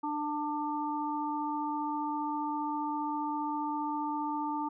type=harmonic tone; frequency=297.5 Hz; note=D4; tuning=22 cents sharp; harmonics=1 / 3 / 4; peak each=-35 / -33 / -40 dBFS; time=0.03-4.69 s; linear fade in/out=10 ms; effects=none